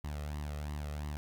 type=tone with flanger; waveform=sawtooth; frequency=74 Hz; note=D2; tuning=14 cents sharp; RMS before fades=-39 dBFS; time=0.04-1.17 s; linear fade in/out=0 ms; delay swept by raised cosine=1 to 1.59 ms; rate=2.9 Hz; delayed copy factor=+0.65; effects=none